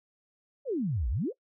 sine exponential two-way sweep, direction down then up, 597 to 51.91 to 597 Hz, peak -27 dBFS, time 0.65-1.33 s, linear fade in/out 50 ms, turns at 1.09 s, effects noise-tail reverb RT60 0.1 s tail -21 dB re dry

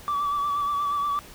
sine tone with vibrato, 1154 Hz, D6, 31 cents flat, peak -21 dBFS, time 0.08-1.19 s, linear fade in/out 0 ms, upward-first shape sine, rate 8.4 Hz, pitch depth 34 cents each way, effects tanh soft clip ceiling -21 dBFS + pink hiss -46 dBFS RMS until 1.34 s

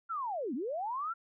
sine linear two-way sweep, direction down then up, 1396.9 to 218.9 to 1396.9 Hz, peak -33 dBFS, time 0.09-1.14 s, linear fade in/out 20 ms, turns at 0.54 s, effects none

